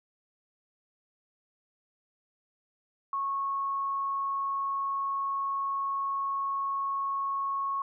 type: tone with vibrato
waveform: sine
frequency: 1100 Hz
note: C#6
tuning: 14 cents flat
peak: -28 dBFS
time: 3.13-7.82 s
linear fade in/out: 2 ms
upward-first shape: sine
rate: 20 Hz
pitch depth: 9 cents each way
effects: none